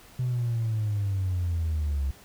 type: linear sweep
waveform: triangle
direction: down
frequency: 127.4 to 66.4 Hz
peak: -21 dBFS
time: 0.19-2.11 s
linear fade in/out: 5 ms
effects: tanh soft clip ceiling -21 dBFS + pink hiss -52 dBFS RMS until 2.24 s